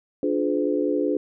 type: chord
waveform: sine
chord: D diminished seventh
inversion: none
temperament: just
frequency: 293.7 / 352.4 / 422.9 / 507.5 Hz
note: D4 / F4 / Ab4 / Cb5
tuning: 0 / +16 / +31 / +47 cents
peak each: -24 / -27 / -26 / -27 dBFS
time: 0.23-1.17 s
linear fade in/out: 2 ms
effects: none